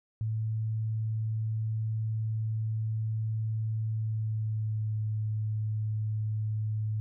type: tone with pitch glide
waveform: sine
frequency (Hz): 110.1 to 107.9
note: A2 to A2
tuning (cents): +2 to -33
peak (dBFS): -28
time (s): 0.21-7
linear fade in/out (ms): 0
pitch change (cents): -35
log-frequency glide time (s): 3.9-5
effects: none